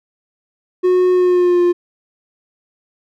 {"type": "tone with pitch glide", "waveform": "triangle", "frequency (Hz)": [364.6, 351.8], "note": ["F#4", "F4"], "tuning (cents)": [-25, 13], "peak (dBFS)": -8, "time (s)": [0.83, 1.73], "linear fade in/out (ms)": 20, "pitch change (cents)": -62, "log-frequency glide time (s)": [1.12, 1.62], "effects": []}